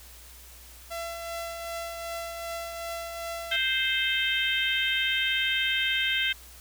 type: tone with tremolo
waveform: sawtooth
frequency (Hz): 674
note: E5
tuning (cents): +38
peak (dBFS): -28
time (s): 0.9-3.57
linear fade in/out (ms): 20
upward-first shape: triangle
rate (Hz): 2.6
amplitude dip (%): 40
type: harmonic tone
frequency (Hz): 523.3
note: C5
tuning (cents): 0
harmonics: 3 / 4 / 5 / 6 / 7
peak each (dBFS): -30 / -30 / -32 / -28 / -34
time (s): 3.51-6.33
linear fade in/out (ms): 10
effects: added 60 Hz sine -50 dBFS peak until 6.6 s + white hiss -50 dBFS RMS until 6.6 s